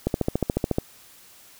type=click train; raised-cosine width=2 ms; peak=-8 dBFS; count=11; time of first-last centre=0.07-0.784 s; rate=14 Hz; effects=white hiss -51 dBFS RMS until 1.59 s